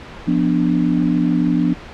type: chord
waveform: sine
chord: B diminished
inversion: second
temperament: equal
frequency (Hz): 174.61 / 246.9 / 293.7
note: F3 / B3 / D4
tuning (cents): 0 / 0 / 0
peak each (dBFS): -18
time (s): 0.27-1.74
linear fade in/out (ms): 10
effects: pink hiss -35 dBFS RMS until 1.93 s + low-pass 3000 Hz 12 dB/octave